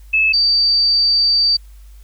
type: tone pair in turn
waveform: sine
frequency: 2605 / 4632 Hz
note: E7 / D8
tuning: -21 / -25 cents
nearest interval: minor seventh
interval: 996 cents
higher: second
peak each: -11 dBFS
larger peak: neither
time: 0.13-0.33 / 0.33-1.57 s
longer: second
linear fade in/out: 10 ms
effects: added 50 Hz sine -37 dBFS peak until 2.03 s + white hiss -55 dBFS RMS until 2.03 s

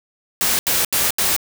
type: noise bursts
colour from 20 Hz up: white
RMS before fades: -18 dBFS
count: 4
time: 0.41-1.364 s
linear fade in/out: 0 ms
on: 180 ms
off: 78 ms
effects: none

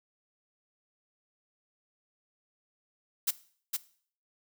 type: noise with echo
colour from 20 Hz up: blue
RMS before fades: -27 dBFS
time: 3.27-3.31 s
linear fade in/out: 10 ms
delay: 460 ms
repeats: 1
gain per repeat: -4 dB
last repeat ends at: 3.77 s
effects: noise-tail reverb RT60 0.5 s tail -18 dB re dry

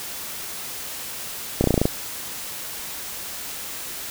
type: slowing click train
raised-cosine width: 2 ms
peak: -4 dBFS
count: 8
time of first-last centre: 1.61-1.855 s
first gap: 31 ms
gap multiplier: 1.04
effects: white hiss -33 dBFS RMS until 4.1 s

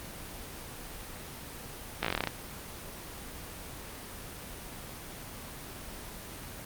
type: slowing click train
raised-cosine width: 0.3 ms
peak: -12 dBFS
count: 11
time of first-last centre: 2.03-2.273 s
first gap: 16 ms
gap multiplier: 1.09
effects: pink hiss -43 dBFS RMS until 6.65 s + Opus 24 kbps

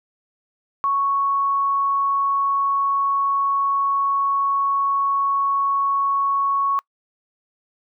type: tone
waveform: sine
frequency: 1108.7 Hz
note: C#6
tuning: in tune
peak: -17 dBFS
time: 0.84-6.79 s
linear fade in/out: 0 ms
effects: noise-tail reverb RT60 0.1 s tail -26 dB re dry

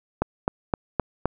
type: click train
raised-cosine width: 1 ms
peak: -7 dBFS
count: 5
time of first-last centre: 0.22-1.256 s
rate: 3.86 Hz
effects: none

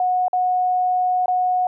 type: tone with dropouts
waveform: sine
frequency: 731 Hz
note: F#5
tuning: 21 cents flat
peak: -16 dBFS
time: 0-1.67 s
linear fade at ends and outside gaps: 2 ms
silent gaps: 0.282-0.331 / 1.259-1.281 s
effects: none

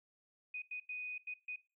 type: tone bursts at uneven times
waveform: sine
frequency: 2489 Hz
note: D#7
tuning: in tune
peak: -40 dBFS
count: 5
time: 0.54-0.62 / 0.71-0.8 / 0.89-1.18 / 1.27-1.34 / 1.48-1.56 s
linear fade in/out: 5 ms
effects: noise-tail reverb RT60 0.3 s tail -19 dB re dry

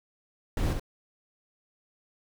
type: noise with echo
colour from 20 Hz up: brown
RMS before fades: -27 dBFS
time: 0.57-0.73 s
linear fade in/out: 2 ms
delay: 67 ms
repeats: 1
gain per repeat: -4 dB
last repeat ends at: 0.797 s
effects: none

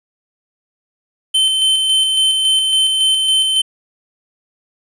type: tone with tremolo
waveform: square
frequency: 3082 Hz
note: G7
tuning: 30 cents flat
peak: -11 dBFS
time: 1.34-3.62 s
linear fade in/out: 10 ms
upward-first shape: square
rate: 3.6 Hz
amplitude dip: 30%
effects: resampled to 22050 Hz + 8-bit

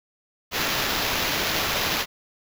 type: noise with sample-and-hold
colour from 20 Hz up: white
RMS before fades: -25 dBFS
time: 0.51-2.06 s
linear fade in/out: 50 ms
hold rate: 8820 Hz
effects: none

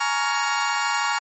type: chord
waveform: 30% pulse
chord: Bb minor seventh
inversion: third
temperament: just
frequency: 839.1 / 932.3 / 1118.8 / 1398.5 Hz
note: Ab5 / Bb5 / Db6 / F6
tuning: +18 / 0 / +16 / +2 cents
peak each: -24 dBFS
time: 0-1.19 s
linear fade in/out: 10 ms
effects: MP3 32 kbps

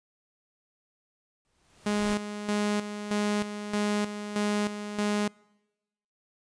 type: noise with exponential growth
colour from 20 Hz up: pink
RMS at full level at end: -37 dBFS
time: 1.45-2.14 s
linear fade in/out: 0 ms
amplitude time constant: 150 ms
type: tone with tremolo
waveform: sawtooth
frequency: 207.7 Hz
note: G#3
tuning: in tune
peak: -21 dBFS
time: 1.86-5.28 s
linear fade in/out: 5 ms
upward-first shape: square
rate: 1.6 Hz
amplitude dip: 65%
effects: noise-tail reverb RT60 1.0 s tail -26 dB re dry + resampled to 22050 Hz

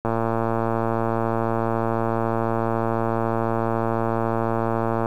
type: click train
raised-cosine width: 1 ms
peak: -9 dBFS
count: 572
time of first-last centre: 0.05-5.059 s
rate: 114 Hz
effects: 8-bit

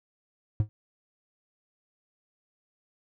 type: tone with exponential decay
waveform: triangle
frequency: 106.2 Hz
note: G#2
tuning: 39 cents sharp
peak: -15 dBFS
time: 0.6-0.69 s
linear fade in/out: 0 ms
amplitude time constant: 19 ms
effects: none

